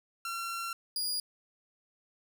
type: tone pair in turn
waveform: sawtooth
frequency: 1364 / 4861 Hz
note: F6 / D#8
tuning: -41 / -41 cents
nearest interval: octave + minor seventh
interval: 2200 cents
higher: second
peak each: -31 / -28 dBFS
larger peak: second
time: 0.25-0.73 / 0.96-1.2 s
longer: first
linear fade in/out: 2 ms
effects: none